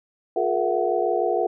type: tone cluster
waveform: sine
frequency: 357 / 423.2 / 469.7 / 673 / 744 Hz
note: F4 / G#4 / A#4 / E5 / F#5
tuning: +38 / +33 / +13 / +36 / +9 cents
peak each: -26 dBFS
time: 0.36-1.47 s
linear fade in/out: 5 ms
effects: none